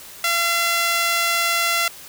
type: tone with high-pass filter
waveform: sawtooth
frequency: 682 Hz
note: F5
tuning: 41 cents flat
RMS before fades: -20 dBFS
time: 0.24-1.88 s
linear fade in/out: 2 ms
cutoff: 1600 Hz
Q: 0.97
effects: white hiss -40 dBFS RMS until 2.08 s